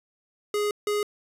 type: tone pair in turn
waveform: square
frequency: 415.3 / 415.3 Hz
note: G#4 / G#4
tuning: 0 / 0 cents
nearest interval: unison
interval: 0 cents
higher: neither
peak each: -24 dBFS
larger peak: neither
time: 0.54-0.71 / 0.87-1.03 s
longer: first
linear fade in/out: 2 ms
effects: resampled to 32000 Hz